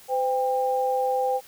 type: tone pair together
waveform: sine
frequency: 510.2 / 797 Hz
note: C5 / G5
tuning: -44 / +28 cents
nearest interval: minor sixth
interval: 772 cents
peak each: -24 dBFS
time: 0.08-1.41 s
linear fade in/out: 50 ms
effects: white hiss -50 dBFS RMS until 1.47 s